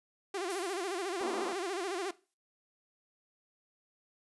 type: tone with vibrato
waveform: sawtooth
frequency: 370 Hz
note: F#4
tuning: in tune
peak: -30 dBFS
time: 0.34-2.11 s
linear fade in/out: 5 ms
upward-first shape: sine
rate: 14 Hz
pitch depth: 150 cents each way
type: noise with exponential decay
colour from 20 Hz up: blue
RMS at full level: -42 dBFS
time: 0.5-2.34 s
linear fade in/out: 1 ms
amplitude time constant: 400 ms
type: band-pass noise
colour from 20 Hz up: pink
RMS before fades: -40 dBFS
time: 1.21-1.53 s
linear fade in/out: 0 ms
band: 220 to 1300 Hz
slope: 96 dB/octave
effects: noise-tail reverb RT60 0.3 s tail -18 dB re dry + resampled to 24000 Hz